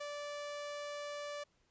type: tone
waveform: sawtooth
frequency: 583 Hz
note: D5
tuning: 13 cents flat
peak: -37 dBFS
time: 0-1.44 s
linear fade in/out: 10 ms
effects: pink hiss -75 dBFS RMS until 1.7 s + resampled to 16000 Hz